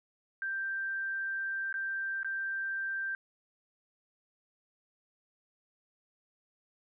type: tone with dropouts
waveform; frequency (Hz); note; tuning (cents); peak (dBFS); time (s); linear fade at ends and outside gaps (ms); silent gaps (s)
sine; 1573; G6; +6; -32; 0.42-3.15; 1; 1.727-1.741 / 2.231-2.246
effects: none